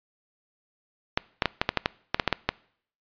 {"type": "clicks", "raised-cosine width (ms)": 0.3, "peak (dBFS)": -5, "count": 12, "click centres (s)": [1.175, 1.422, 1.457, 1.615, 1.691, 1.773, 1.859, 2.145, 2.198, 2.277, 2.327, 2.49], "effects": ["noise-tail reverb RT60 0.6 s tail -23 dB re dry", "resampled to 11025 Hz"]}